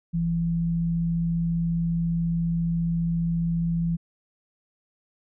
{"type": "tone pair together", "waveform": "sine", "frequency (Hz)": [47.34, 167.6], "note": ["F#1", "E3"], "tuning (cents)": [40, 29], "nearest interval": "octave + minor seventh", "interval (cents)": 2189, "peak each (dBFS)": [-34, -22], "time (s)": [0.13, 3.97], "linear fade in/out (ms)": 20, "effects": []}